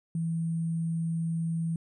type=tone with sample-and-hold; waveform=sine; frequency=164.81 Hz; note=E3; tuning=in tune; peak=-27 dBFS; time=0.15-1.76 s; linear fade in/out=2 ms; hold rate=8820 Hz; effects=resampled to 24000 Hz